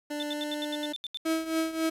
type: tone with pitch glide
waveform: 25% pulse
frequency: 295.4 to 297.5 Hz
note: D4 to D4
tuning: +10 to +22 cents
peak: -28 dBFS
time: 0.1-0.93 s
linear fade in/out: 10 ms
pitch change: +12 cents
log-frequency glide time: 0.3-0.43 s
type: tone bursts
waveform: sine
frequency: 3549 Hz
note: A7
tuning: 14 cents sharp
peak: -32 dBFS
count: 10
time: 0.2-1.172 s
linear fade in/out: 0 ms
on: 27 ms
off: 78 ms
type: tone with tremolo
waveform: 35% pulse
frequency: 322.5 Hz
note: E4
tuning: 38 cents flat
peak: -22 dBFS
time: 1.25-1.9 s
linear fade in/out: 10 ms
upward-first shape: triangle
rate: 3.7 Hz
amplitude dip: 80%
effects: resampled to 32000 Hz + 9-bit